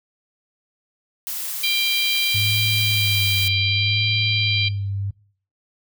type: noise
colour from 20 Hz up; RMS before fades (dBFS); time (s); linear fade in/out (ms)
blue; -28; 1.27-3.48; 0
type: harmonic tone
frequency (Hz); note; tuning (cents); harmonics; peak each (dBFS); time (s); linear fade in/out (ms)
791; G5; +15; 3 / 4 / 5 / 6; -22 / -23 / -24 / -28; 1.63-4.69; 10
type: tone with vibrato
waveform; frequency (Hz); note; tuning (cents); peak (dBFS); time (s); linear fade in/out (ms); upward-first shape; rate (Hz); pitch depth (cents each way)
sine; 103.83; G#2; 0; -22; 2.34-5.11; 10; sine; 0.67; 84
effects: noise-tail reverb RT60 0.5 s tail -22 dB re dry